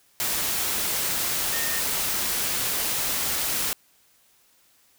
sine tone in noise, 1834 Hz, A#6, 29 cents flat, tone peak -32 dBFS, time 1.53-1.8 s, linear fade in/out 0 ms, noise white, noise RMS -26 dBFS, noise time 0.2-3.73 s, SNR -9 dB, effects white hiss -61 dBFS RMS until 4.98 s

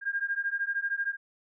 sine beating tone pair, 1606 / 1619 Hz, G6 / G#6, +41 / -45 cents, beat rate 13 Hz, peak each -31 dBFS, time 0.01-1.17 s, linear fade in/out 50 ms, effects none

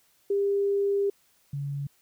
sine tone pair in turn, 400 / 141.42 Hz, G4 / C#3, +35 / +35 cents, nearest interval octave + tritone, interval 1800 cents, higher first, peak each -22 / -29 dBFS, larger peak first, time 0.3-1.1 / 1.53-1.87 s, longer first, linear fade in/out 5 ms, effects white hiss -65 dBFS RMS until 2.01 s

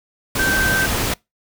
sine tone in noise, 1555 Hz, G6, 14 cents flat, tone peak -17 dBFS, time 0.39-0.86 s, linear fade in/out 5 ms, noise pink, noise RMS -21 dBFS, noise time 0.35-1.14 s, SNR +1 dB, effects noise-tail reverb RT60 0.2 s tail -25 dB re dry

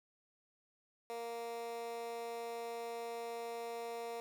15% pulse tone with high-pass filter, 233.1 Hz, A#3, in tune, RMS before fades -43 dBFS, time 1.1-4.2 s, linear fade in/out 0 ms, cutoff 510 Hz, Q 2.5, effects none

